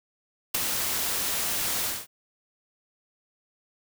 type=noise with ADSR envelope; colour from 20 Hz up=white; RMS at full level=-22 dBFS; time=0.54-2.07 s; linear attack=9 ms; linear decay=9 ms; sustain=-6 dB; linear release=210 ms; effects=none